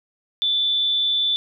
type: tone with amplitude modulation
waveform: sine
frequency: 3515 Hz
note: A7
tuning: 2 cents flat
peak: -16 dBFS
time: 0.42-1.36 s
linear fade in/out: 0 ms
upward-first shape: sine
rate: 292 Hz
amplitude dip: 35%
effects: none